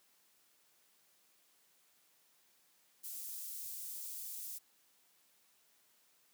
white high-pass noise, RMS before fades -45 dBFS, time 3.03-4.59 s, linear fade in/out 20 ms, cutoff 7500 Hz, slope 12 dB/octave, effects white hiss -71 dBFS RMS until 6.33 s + high-pass 150 Hz 12 dB/octave

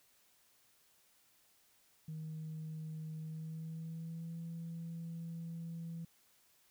sine tone with pitch glide, 157.4 to 166.37 Hz, D#3 to E3, +20 to +16 cents, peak -40 dBFS, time 2.08-6.05 s, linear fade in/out 5 ms, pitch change +96 cents, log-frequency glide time 3.2-4.36 s, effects tanh soft clip ceiling -38 dBFS + white hiss -70 dBFS RMS until 6.7 s

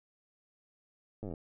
slowing click train, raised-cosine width 2 ms, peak -28 dBFS, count 11, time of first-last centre 1.23-1.338 s, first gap 9 ms, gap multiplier 1.04, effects none

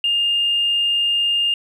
triangle tone with tanh clipping, 2818 Hz, F7, 15 cents sharp, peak -15 dBFS, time 0.04-1.54 s, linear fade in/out 2 ms, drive 1 dB, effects resampled to 32000 Hz

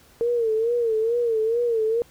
sine tone with vibrato, 458.4 Hz, A#4, 29 cents flat, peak -19 dBFS, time 0.21-2.02 s, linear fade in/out 0 ms, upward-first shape sine, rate 2.3 Hz, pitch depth 88 cents each way, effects pink hiss -54 dBFS RMS until 2.1 s

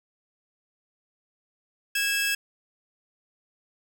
sawtooth tone pair together, 1642.2 / 2631 Hz, G#6 / E7, -20 / -4 cents, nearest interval minor sixth, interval 816 cents, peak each -23 dBFS, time 1.95-2.35 s, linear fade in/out 5 ms, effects none

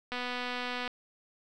click train, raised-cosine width 0.3 ms, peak -20 dBFS, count 188, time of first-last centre 0.12-0.877 s, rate 247 Hz, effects none

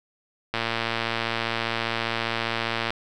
click train, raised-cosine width 0.3 ms, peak -9 dBFS, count 273, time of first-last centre 0.54-2.905 s, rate 115 Hz, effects none

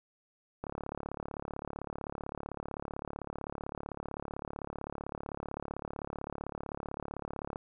click train, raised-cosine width 1 ms, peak -24 dBFS, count 248, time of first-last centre 0.64-7.559 s, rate 35.7 Hz, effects none

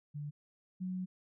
sine tone pair in turn, 146.83 / 184.45 Hz, D3 / F#3, 0 / -5 cents, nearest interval major third, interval 395 cents, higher second, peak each -38 / -35 dBFS, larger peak second, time 0.14-0.31 / 0.8-1.06 s, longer second, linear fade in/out 20 ms, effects none

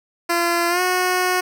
10% pulse tone with pitch glide, 342.6 to 365.1 Hz, F4 to F#4, -33 to -23 cents, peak -9 dBFS, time 0.29-1.41 s, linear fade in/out 10 ms, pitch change +110 cents, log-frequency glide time 0.69-0.81 s, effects none

